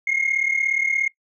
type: tone pair together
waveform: sine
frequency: 2128 / 2165 Hz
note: C7 / C#7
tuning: +29 / -41 cents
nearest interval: unison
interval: 30 cents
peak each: -20 dBFS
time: 0.07-1.08 s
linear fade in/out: 5 ms
effects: noise-tail reverb RT60 0.1 s tail -21 dB re dry + tanh soft clip ceiling -14 dBFS